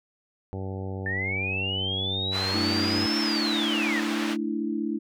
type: harmonic tone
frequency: 95.8 Hz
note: G2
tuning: 39 cents flat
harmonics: 1 / 2 / 3 / 4 / 5 / 6 / 7 / 8 / 9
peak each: -32 / -38 / -41 / -40 / -41 / -46 / -49 / -46 / -49 dBFS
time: 0.53-3.06 s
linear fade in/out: 0 ms
type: linear two-way sweep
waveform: sine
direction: up then down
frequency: 1769 to 5400 to 1769 Hz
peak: -27 dBFS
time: 1.06-4 s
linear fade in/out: 2 ms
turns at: 3.19 s
type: band-pass noise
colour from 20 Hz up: white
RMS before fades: -33 dBFS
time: 2.31-4.37 s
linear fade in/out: 50 ms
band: 480 to 2700 Hz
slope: 12 dB/octave
type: chord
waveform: sine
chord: A suspended fourth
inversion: none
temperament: equal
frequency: 220 / 293.7 / 329.6 Hz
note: A3 / D4 / E4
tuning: 0 / 0 / 0 cents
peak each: -30 dBFS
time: 2.53-4.99 s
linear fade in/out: 20 ms
effects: none